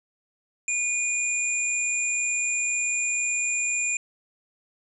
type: tone pair together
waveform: sine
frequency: 2443 / 7262 Hz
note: D#7 / A#8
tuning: -32 / -46 cents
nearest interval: octave + perfect fifth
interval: 1886 cents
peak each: -26 dBFS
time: 0.68-3.97 s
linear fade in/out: 2 ms
effects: none